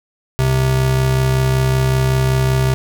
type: tone pair together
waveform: square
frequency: 65.3 / 130.6 Hz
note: C2 / C3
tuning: -3 / -3 cents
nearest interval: octave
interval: 1200 cents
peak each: -22 / -14 dBFS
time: 0.39-2.74 s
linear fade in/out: 0 ms
effects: none